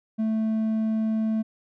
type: tone with hard clipping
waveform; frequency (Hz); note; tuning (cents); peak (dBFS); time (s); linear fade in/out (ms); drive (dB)
sine; 220; A3; 0; -23; 0.18-1.43; 20; 3
effects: none